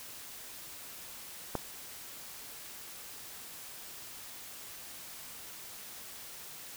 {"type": "click", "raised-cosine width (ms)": 1, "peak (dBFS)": -17, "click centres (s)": 1.553, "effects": ["white hiss -47 dBFS RMS until 6.76 s"]}